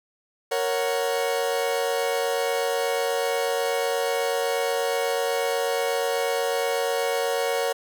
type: chord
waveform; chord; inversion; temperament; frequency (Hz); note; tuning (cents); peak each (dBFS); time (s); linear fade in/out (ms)
40% pulse; F# major; first; equal; 466.2 / 554.4 / 740; A#4 / C#5 / F#5; 0 / 0 / 0; -25 / -26 / -29; 0.51-7.73; 10
effects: none